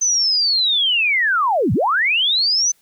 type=linear two-way sweep; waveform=sine; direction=down then up; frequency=6170 to 87.31 to 6170 Hz; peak=-14 dBFS; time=0.01-2.72 s; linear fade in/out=10 ms; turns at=1.73 s; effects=white hiss -59 dBFS RMS until 2.81 s